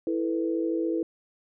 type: chord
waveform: sine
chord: E suspended fourth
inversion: none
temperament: equal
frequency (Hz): 329.6 / 440 / 493.9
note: E4 / A4 / B4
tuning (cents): 0 / 0 / 0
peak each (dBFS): -26 / -32 / -32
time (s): 0.07-1.03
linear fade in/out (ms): 2
effects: none